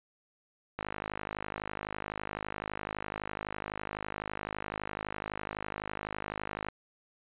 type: click train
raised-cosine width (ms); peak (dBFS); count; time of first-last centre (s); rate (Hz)
0.5; -20; 307; 0.79-6.686; 51.9
effects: resampled to 8000 Hz